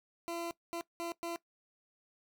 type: tone bursts at uneven times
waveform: 20% pulse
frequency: 339.2 Hz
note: E4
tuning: 50 cents sharp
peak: -32 dBFS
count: 4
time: 0.28-0.51 / 0.73-0.81 / 1-1.12 / 1.23-1.36 s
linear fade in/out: 0 ms
effects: noise-tail reverb RT60 0.1 s tail -19 dB re dry